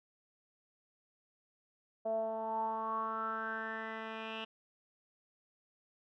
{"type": "tone with low-pass filter sweep", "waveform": "10% pulse", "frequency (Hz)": 221.8, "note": "A3", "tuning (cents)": 14, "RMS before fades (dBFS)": -38, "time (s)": [2.05, 4.45], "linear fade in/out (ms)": 10, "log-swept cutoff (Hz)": [630, 2800], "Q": 8.2, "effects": []}